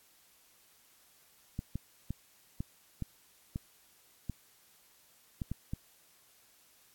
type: clicks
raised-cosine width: 5 ms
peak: -23 dBFS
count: 10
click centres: 1.591 / 1.756 / 2.106 / 2.605 / 3.023 / 3.559 / 4.297 / 5.418 / 5.516 / 5.735 s
effects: white hiss -64 dBFS RMS until 6.94 s + AAC 64 kbps